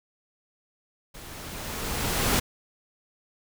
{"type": "noise with level ramp", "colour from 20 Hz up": "pink", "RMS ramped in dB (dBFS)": [-44, -22], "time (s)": [1.14, 2.4], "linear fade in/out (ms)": 10, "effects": []}